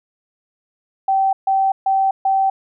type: tone bursts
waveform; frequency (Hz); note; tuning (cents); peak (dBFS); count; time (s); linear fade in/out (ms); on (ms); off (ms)
sine; 774; G5; -22; -13; 4; 1.08-2.5; 5; 250; 140
effects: none